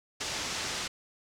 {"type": "low-pass noise", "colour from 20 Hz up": "white", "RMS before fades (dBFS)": -35, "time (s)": [0.2, 0.88], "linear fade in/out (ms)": 10, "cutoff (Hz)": 6700, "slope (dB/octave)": 24, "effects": []}